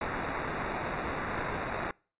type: noise with sample-and-hold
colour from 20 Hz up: blue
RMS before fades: -34 dBFS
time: 0.01-1.91 s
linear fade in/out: 2 ms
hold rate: 3150 Hz
effects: noise-tail reverb RT60 0.4 s tail -26 dB re dry + resampled to 8000 Hz